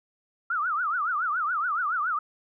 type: tone with vibrato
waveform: sine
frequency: 1318.5 Hz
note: E6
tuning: in tune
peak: -24 dBFS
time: 0.5-2.19 s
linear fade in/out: 5 ms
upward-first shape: triangle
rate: 7.1 Hz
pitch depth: 250 cents each way
effects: none